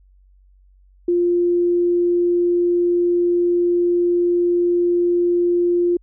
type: tone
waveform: sine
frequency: 349.7 Hz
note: F4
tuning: 2 cents sharp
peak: -14 dBFS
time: 1.08-5.97 s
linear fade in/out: 5 ms
effects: added 47 Hz sine -49 dBFS peak until 6.02 s